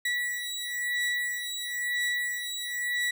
35% pulse beating tone pair, 1945 / 1946 Hz, B6 / B6, -27 / -26 cents, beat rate 1 Hz, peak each -30 dBFS, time 0.05-3.11 s, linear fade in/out 5 ms, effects none

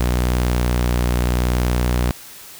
sawtooth tone with vibrato, 60.9 Hz, B1, 24 cents flat, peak -12 dBFS, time 0-2.11 s, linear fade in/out 0 ms, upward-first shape sine, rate 0.72 Hz, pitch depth 9 cents each way, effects white hiss -39 dBFS RMS until 2.59 s

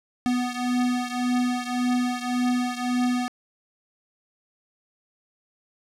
square beating tone pair, 246.9 / 248.7 Hz, B3 / B3, 0 / +12 cents, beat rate 1.8 Hz, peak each -25 / -28 dBFS, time 0.26-3.28 s, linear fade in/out 0 ms, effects low-pass 9000 Hz 12 dB/octave

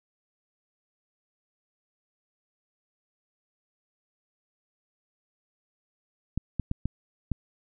clicks, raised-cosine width 5 ms, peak -15 dBFS, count 5, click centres 6.376 / 6.597 / 6.714 / 6.856 / 7.317 s, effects none

